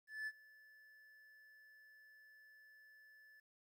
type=tone with ADSR envelope; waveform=triangle; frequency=1740 Hz; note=A6; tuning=20 cents flat; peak=-38 dBFS; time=0.07-3.4 s; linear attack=200 ms; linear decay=46 ms; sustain=-22 dB; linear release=5 ms; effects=13-bit